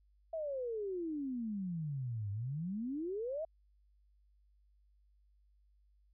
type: exponential two-way sweep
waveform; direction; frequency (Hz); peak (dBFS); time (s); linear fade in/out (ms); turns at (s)
sine; down then up; 665 to 98 to 665; -36; 0.33-3.45; 5; 2.31
effects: added 50 Hz sine -66 dBFS peak until 6.13 s